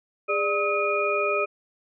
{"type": "tone cluster", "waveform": "sine", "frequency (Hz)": [409.6, 591, 1273, 2443], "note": ["G#4", "D5", "D#6", "D#7"], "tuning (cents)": [-24, 11, 39, -32], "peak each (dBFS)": -27, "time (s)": [0.28, 1.46], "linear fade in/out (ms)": 20, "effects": []}